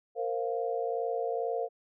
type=chord; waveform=sine; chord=Bb suspended second; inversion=none; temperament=equal with one note detuned; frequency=461.1 / 523.3 / 698.5 Hz; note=Bb4 / C5 / F5; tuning=-19 / 0 / 0 cents; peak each=-32 / -35 / -34 dBFS; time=0.15-1.69 s; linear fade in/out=50 ms; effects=none